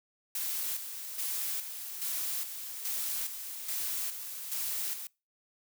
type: noise with tremolo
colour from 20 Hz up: blue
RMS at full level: -34 dBFS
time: 0.35-5.07 s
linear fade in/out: 2 ms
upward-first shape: square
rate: 1.2 Hz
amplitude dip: 55%
effects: noise-tail reverb RT60 0.3 s tail -25 dB re dry